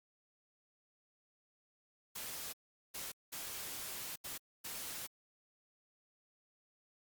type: noise bursts at uneven times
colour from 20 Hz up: white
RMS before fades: -44 dBFS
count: 5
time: 2.15-2.53 / 2.94-3.12 / 3.32-4.16 / 4.24-4.38 / 4.64-5.07 s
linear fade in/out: 10 ms
effects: Opus 48 kbps